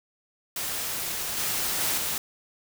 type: noise with level steps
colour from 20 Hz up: white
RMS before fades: -31 / -28 / -26 / -29 dBFS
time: 0.56-2.18 s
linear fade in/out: 2 ms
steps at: 1.37 / 1.8 / 1.97 s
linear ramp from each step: 10 ms
effects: none